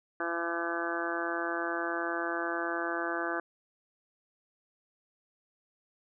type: harmonic tone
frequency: 169.3 Hz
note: E3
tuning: 46 cents sharp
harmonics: 2 / 3 / 4 / 5 / 6 / 7 / 8 / 9 / 10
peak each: -36 / -41 / -38 / -42 / -44 / -38 / -44 / -36 / -41 dBFS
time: 0.2-3.4 s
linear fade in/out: 2 ms
effects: none